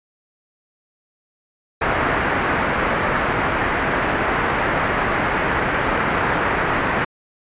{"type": "low-pass noise", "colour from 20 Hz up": "white", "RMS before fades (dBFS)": -20, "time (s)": [1.81, 7.05], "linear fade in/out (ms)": 10, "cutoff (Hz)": 1900, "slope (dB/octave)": 24, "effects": ["resampled to 8000 Hz"]}